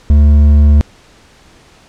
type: tone with hard clipping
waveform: triangle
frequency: 73.42 Hz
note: D2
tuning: in tune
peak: -5 dBFS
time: 0.1-0.81 s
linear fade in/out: 0 ms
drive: 9 dB
effects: pink hiss -44 dBFS RMS until 1.88 s + low-pass 7000 Hz 12 dB/octave